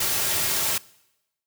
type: noise with comb filter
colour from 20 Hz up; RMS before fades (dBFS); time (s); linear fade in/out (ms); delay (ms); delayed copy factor
white; -24; 0-0.78; 5; 4; -0.5
effects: noise-tail reverb RT60 0.9 s tail -22 dB re dry